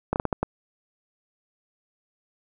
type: slowing click train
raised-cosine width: 1 ms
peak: -9 dBFS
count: 6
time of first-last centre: 0.13-0.43 s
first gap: 29 ms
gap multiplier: 1.37
effects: none